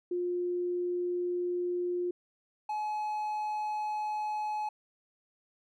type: tone pair in turn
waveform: sine / triangle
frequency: 354.6 / 849.3 Hz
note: F4 / G#5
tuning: +26 / +39 cents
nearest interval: octave + minor third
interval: 1513 cents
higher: second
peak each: -29 / -29 dBFS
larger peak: neither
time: 0.11-2.11 / 2.69-4.69 s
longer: neither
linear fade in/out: 5 ms
effects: none